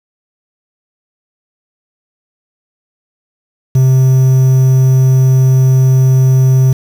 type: tone with quantisation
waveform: triangle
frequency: 130.81 Hz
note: C3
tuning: in tune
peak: -3 dBFS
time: 3.75-6.73 s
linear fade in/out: 5 ms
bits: 5
effects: none